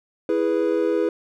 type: chord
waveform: triangle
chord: E major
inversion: none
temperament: equal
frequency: 329.6 / 415.3 / 493.9 Hz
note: E4 / G#4 / B4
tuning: 0 / 0 / 0 cents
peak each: -21 dBFS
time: 0.29-1.09 s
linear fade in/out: 2 ms
effects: none